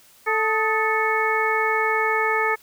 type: harmonic tone with a mistuned harmonic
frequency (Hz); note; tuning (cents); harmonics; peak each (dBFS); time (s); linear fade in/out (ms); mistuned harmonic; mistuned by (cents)
440; A4; 0; 1 / 2 / 3 / 4 / 5; -25 / -25 / -25 / -25 / -25; 0.26-2.56; 20; 3; -73
effects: white hiss -53 dBFS RMS until 2.62 s